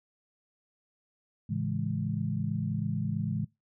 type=chord; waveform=sine; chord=A major seventh; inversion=none; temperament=equal with one note detuned; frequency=109.37 / 138.59 / 164.81 / 207.7 Hz; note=A2 / C#3 / E3 / G#3; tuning=-10 / 0 / 0 / 0 cents; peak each=-34 dBFS; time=1.49-3.45 s; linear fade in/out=10 ms; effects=noise-tail reverb RT60 0.2 s tail -21 dB re dry